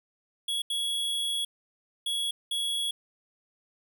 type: tone bursts at uneven times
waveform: square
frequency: 3347 Hz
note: G#7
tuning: 13 cents sharp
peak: -28 dBFS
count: 4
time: 0.48-0.62 / 0.7-1.45 / 2.06-2.31 / 2.51-2.91 s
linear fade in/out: 5 ms
effects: none